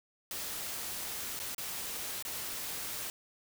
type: noise with dropouts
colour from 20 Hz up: white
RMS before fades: -39 dBFS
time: 0.31-3.1 s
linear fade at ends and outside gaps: 1 ms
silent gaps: 1.392-1.399 / 1.547-1.581 / 2.225-2.25 s
effects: none